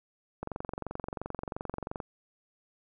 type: click train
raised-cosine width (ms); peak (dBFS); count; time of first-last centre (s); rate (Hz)
1; -21; 37; 0.43-2.002; 22.9
effects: none